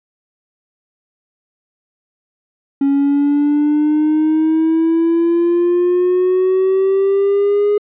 triangle exponential sweep, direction up, 276.4 to 415.3 Hz, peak -8 dBFS, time 2.81-7.78 s, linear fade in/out 5 ms, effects tanh soft clip ceiling -6 dBFS + resampled to 8000 Hz

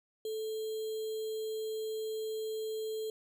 sine tone with sample-and-hold, 437.4 Hz, A4, 10 cents flat, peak -34 dBFS, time 0.25-3.1 s, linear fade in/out 2 ms, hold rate 3675 Hz, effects none

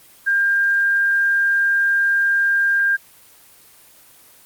sine tone, 1600 Hz, G6, 35 cents sharp, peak -14 dBFS, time 0.26-2.97 s, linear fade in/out 20 ms, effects white hiss -48 dBFS RMS until 4.45 s + Opus 24 kbps

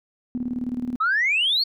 sine tone with tremolo, 246.9 Hz, B3, in tune, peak -22 dBFS, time 0.35-0.96 s, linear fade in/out 0 ms, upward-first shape square, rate 19 Hz, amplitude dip 70%
sine exponential sweep, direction up, 1244.5 to 4513 Hz, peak -17 dBFS, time 1-1.64 s, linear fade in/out 10 ms
effects tanh soft clip ceiling -14 dBFS

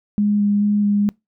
sine tone with vibrato, 205.6 Hz, G#3, 17 cents flat, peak -14 dBFS, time 0.18-1.09 s, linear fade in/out 0 ms, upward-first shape square, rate 2.3 Hz, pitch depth 10 cents each way, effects noise-tail reverb RT60 0.2 s tail -25 dB re dry

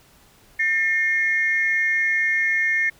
sine tone pair together, 1801.2 / 2142 Hz, A6 / C7, +40 / +40 cents, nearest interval minor third, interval 300 cents, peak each -20 dBFS, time 0.59-2.9 s, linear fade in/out 10 ms, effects tanh soft clip ceiling -10 dBFS + pink hiss -54 dBFS RMS until 2.99 s

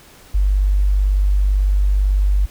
sine tone, 49 Hz, G1, in tune, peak -12 dBFS, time 0.34-2.46 s, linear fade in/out 10 ms, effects pink hiss -45 dBFS RMS until 2.5 s

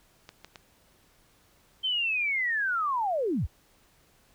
clicks, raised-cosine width 0.2 ms, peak -26 dBFS, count 3, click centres 0.291 / 0.446 / 0.558 s
sine linear sweep, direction down, 3134 to 38.89 Hz, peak -25 dBFS, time 1.83-3.47 s, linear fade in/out 20 ms
effects pink hiss -63 dBFS RMS until 4.34 s

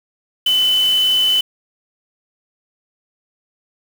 sine tone in noise, 3017 Hz, F#7, 33 cents sharp, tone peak -12 dBFS, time 0.46-1.41 s, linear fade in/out 5 ms, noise white, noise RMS -30 dBFS, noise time 0.46-1.41 s, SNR +15 dB, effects none

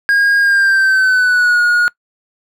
triangle tone with pitch glide, 1628 to 1442 Hz, G#6 to F#6, -35 to -45 cents, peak -7 dBFS, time 0.09-1.88 s, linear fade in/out 0 ms, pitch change -210 cents, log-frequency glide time 0.4-1.61 s, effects noise-tail reverb RT60 0.1 s tail -23 dB re dry

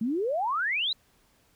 sine exponential sweep, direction up, 210 to 4095 Hz, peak -25 dBFS, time 0.01-0.93 s, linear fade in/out 5 ms, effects pink hiss -65 dBFS RMS until 1.55 s

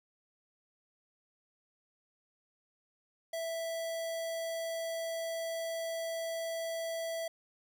square tone with notch filter, 659.3 Hz, E5, in tune, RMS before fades -37 dBFS, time 3.33-7.28 s, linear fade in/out 5 ms, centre 1400 Hz, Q 1.5, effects none

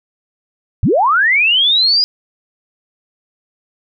sine linear sweep, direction up, 64.6 to 4968 Hz, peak -9 dBFS, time 0.83-2.04 s, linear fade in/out 0 ms, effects none

